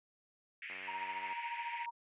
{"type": "band-pass noise", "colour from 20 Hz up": "white", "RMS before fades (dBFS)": -46, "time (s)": [0.62, 1.86], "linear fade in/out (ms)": 2, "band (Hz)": [1800, 2600], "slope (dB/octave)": 48}
{"type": "click train", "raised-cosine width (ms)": 0.5, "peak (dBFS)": -37, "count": 60, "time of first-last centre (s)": [0.7, 1.326], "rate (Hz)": 94.3}
{"type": "tone with tremolo", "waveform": "sine", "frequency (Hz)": 940, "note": "A#5", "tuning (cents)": 14, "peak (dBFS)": -36, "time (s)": [0.87, 1.91], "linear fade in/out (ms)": 20, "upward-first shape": "triangle", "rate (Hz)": 14, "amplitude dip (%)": 75}
{"effects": ["high-pass 200 Hz 12 dB/octave", "resampled to 8000 Hz"]}